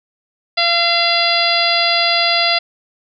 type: harmonic tone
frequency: 685 Hz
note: F5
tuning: 34 cents flat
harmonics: 1 / 2 / 3 / 4 / 5 / 6 / 7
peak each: -19 / -23 / -20 / -21 / -21 / -20 / -18 dBFS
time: 0.57-2.59 s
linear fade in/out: 10 ms
effects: none